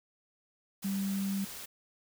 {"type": "tone in noise", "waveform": "sine", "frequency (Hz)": 196, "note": "G3", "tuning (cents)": 0, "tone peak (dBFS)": -30, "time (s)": [0.84, 1.45], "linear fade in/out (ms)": 10, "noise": "white", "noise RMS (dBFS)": -44, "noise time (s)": [0.82, 1.66], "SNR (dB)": 11, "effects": []}